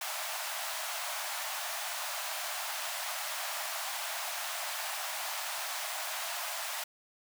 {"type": "high-pass noise", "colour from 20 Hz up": "pink", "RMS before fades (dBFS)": -37, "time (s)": [0.01, 6.84], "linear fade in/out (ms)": 5, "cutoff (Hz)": 610, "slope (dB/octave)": 96, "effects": []}